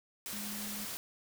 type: tone in noise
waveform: sine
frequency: 207.7 Hz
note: G#3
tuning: in tune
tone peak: -43 dBFS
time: 0.33-0.85 s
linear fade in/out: 0 ms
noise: white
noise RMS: -41 dBFS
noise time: 0.26-0.97 s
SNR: -5 dB
effects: none